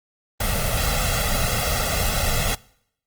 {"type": "noise with comb filter", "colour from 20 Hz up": "pink", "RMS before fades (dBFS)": -22, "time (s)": [0.4, 2.55], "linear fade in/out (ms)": 5, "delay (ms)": 1.5, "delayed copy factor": 1, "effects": ["noise-tail reverb RT60 0.7 s tail -23 dB re dry", "Opus 24 kbps"]}